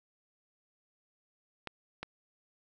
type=clicks; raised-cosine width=0.3 ms; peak=-22 dBFS; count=2; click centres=1.673 / 2.03 s; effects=none

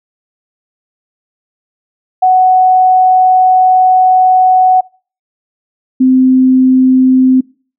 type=tone pair in turn; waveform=sine; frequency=743 / 258.6 Hz; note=F#5 / C4; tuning=+7 / -20 cents; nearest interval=octave + tritone; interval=1827 cents; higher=first; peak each=-4 dBFS; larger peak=neither; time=2.22-4.81 / 6-7.41 s; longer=first; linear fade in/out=10 ms; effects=noise-tail reverb RT60 0.4 s tail -24 dB re dry

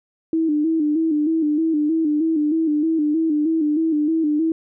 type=tone with vibrato; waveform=sine; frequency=311.1 Hz; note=D#4; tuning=in tune; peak=-16 dBFS; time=0.33-4.52 s; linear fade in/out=2 ms; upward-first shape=square; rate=3.2 Hz; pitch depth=70 cents each way; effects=none

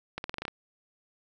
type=accelerating click train; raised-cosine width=0.3 ms; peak=-18 dBFS; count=8; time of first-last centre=0.18-0.481 s; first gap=61 ms; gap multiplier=0.88; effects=none

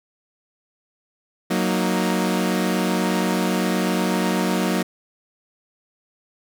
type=chord; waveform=sawtooth; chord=D# minor; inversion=first; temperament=equal; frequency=185 / 233.1 / 311.1 Hz; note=F#3 / A#3 / D#4; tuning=0 / 0 / 0 cents; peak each=-18 / -20 / -22 dBFS; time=1.5-4.83 s; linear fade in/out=10 ms; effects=none

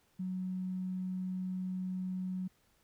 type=tone with tanh clipping; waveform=triangle; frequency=185 Hz; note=F#3; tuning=in tune; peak=-34 dBFS; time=0.19-2.48 s; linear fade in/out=10 ms; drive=3 dB; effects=pink hiss -71 dBFS RMS until 2.83 s

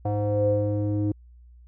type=tone with low-pass filter sweep; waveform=square; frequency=103.83 Hz; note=G#2; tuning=in tune; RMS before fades=-24 dBFS; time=0.05-1.12 s; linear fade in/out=5 ms; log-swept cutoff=660 to 360 Hz; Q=9.5; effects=added 60 Hz sine -47 dBFS peak until 1.67 s

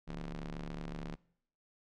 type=ring-modulated tone; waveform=sawtooth; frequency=73.42 Hz; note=D2; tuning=in tune; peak=-33 dBFS; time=0.07-1.16 s; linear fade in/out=20 ms; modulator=96 Hz; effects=noise-tail reverb RT60 0.7 s tail -24 dB re dry + low-pass 5000 Hz 12 dB/octave

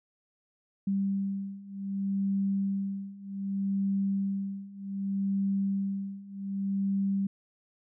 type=beating tone pair; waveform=sine; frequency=196 / 196.65 Hz; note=G3 / G3; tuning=0 / +6 cents; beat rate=0.65 Hz; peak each=-32 / -30 dBFS; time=0.87-7.27 s; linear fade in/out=5 ms; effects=none

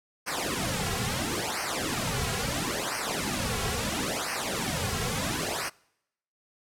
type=noise with flanger; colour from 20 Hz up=pink; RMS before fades=-30 dBFS; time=0.26-5.7 s; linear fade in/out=20 ms; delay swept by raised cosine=0.27 to 3.37 ms; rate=0.74 Hz; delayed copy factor=-1; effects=noise-tail reverb RT60 0.8 s tail -25 dB re dry + low-pass 11000 Hz 12 dB/octave

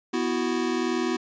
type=chord; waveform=square; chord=B suspended fourth; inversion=none; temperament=equal; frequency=246.9 / 329.6 / 370 Hz; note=B3 / E4 / F#4; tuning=0 / 0 / 0 cents; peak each=-29 dBFS; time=0.13-1.17 s; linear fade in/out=10 ms; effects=resampled to 16000 Hz

